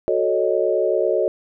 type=chord; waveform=sine; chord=D# half-diminished seventh; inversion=first; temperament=equal; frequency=370 / 440 / 554.4 / 622.3 Hz; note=F#4 / A4 / C#5 / D#5; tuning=0 / 0 / 0 / 0 cents; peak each=-22 dBFS; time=0.08-1.28 s; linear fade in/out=0 ms; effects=none